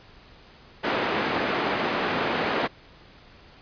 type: band-pass noise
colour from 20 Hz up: pink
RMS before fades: -26 dBFS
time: 0.83-2.68 s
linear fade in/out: 20 ms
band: 270 to 2500 Hz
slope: 12 dB/octave
effects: pink hiss -51 dBFS RMS until 3.61 s + resampled to 11025 Hz